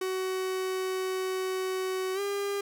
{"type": "tone with pitch glide", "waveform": "45% pulse", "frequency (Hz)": [375, 401.9], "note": ["F#4", "G4"], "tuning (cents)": [23, 43], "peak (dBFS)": -29, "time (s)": [0.01, 2.61], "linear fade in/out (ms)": 5, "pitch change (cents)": 120, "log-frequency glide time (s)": [2.14, 2.2], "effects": []}